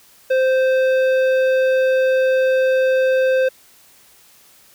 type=tone with tanh clipping; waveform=sine; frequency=521 Hz; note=C5; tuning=7 cents flat; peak=-15 dBFS; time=0.3-3.49 s; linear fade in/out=10 ms; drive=12 dB; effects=white hiss -50 dBFS RMS until 4.74 s